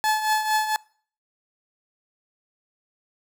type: tone with tremolo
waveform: 30% pulse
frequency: 862 Hz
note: A5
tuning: 36 cents flat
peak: -15 dBFS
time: 0.04-0.76 s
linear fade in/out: 0 ms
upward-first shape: triangle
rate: 4.4 Hz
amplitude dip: 70%
effects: noise-tail reverb RT60 0.5 s tail -25 dB re dry